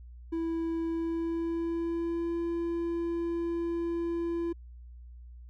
triangle tone with pitch glide, 329.6 to 338.5 Hz, E4 to E4, 0 to +46 cents, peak -27 dBFS, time 0.32-4.53 s, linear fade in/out 10 ms, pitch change +46 cents, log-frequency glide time 0.86-2.37 s, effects added 60 Hz sine -45 dBFS peak until 5.49 s

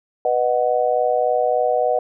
sine chord, B major, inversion none, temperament just, 493.9 / 617.4 / 740.8 Hz, B4 / D#5 / F#5, 0 / -14 / +2 cents, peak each -20 dBFS, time 0.25-1.99 s, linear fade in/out 2 ms, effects none

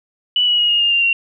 sine tone with pitch steps, 2960 / 2924 / 2889 / 2854 / 2820 / 2786 / 2752 Hz, F#7 / F#7 / F#7 / F7 / F7 / F7 / F7, 0 / -21 / -42 / +37 / +16 / -5 / -26 cents, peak -12 dBFS, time 0.36-1.13 s, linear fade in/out 2 ms, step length 110 ms, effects none

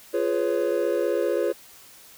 triangle chord, C# dominant seventh, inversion first, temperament just, 346.5 / 415.8 / 498.9 / 554.4 Hz, E#4 / G#4 / B4 / C#5, -14 / +2 / +17 / 0 cents, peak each -25 dBFS, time 0.13-1.53 s, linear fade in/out 20 ms, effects white hiss -49 dBFS RMS until 2.17 s

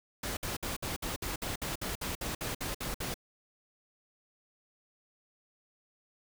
pink noise bursts, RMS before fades -36 dBFS, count 15, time 0.23-3.142 s, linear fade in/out 5 ms, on 140 ms, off 58 ms, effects none

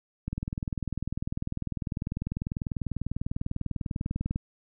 click train, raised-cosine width 5 ms, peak -18 dBFS, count 83, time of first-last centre 0.28-4.36 s, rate 20.1 Hz, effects none

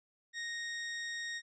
sawtooth tone, 1864.7 Hz, A#6, in tune, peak -34 dBFS, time 0.33-1.42 s, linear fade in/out 50 ms, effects resampled to 16000 Hz

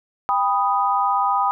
sine chord, G augmented, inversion none, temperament equal with one note detuned, 796.3 / 987.8 / 1244.5 Hz, G5 / B5 / D#6, +27 / 0 / 0 cents, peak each -21 dBFS, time 0.29-1.51 s, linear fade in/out 0 ms, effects none

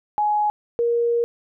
sine tone pair in turn, 839 / 470.9 Hz, G#5 / A#4, +17 / +18 cents, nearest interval minor seventh, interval 999 cents, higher first, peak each -17 dBFS, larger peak neither, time 0.18-0.5 / 0.79-1.24 s, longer second, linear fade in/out 0 ms, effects none

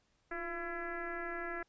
sine tone with frequency modulation, 1015 Hz, B5, 47 cents sharp, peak -37 dBFS, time 0.31-1.63 s, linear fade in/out 5 ms, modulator 333 Hz, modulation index 2.8, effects pink hiss -75 dBFS RMS until 1.68 s + resampled to 16000 Hz

